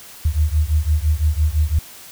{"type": "beating tone pair", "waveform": "sine", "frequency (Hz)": [74.1, 80], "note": ["D2", "D#2"], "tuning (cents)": [16, 49], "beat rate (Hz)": 5.9, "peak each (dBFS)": [-17, -18], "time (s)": [0.25, 1.79], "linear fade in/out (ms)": 5, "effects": ["white hiss -40 dBFS RMS until 2.11 s"]}